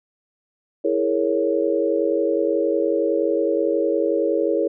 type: chord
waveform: sine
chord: A# half-diminished seventh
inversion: second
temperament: equal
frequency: 329.6 / 415.3 / 466.2 / 554.4 Hz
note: E4 / G#4 / A#4 / C#5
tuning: 0 / 0 / 0 / 0 cents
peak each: -23 dBFS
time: 0.84-4.68 s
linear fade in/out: 10 ms
effects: none